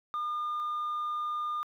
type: tone pair in turn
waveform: sine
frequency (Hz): 1211 / 1211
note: D#6 / D#6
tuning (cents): -47 / -47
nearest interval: unison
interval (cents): 0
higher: neither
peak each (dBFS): -28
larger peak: neither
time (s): 0.14-0.6 / 0.6-1.63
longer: second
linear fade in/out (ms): 0
effects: tanh soft clip ceiling -29 dBFS + 11-bit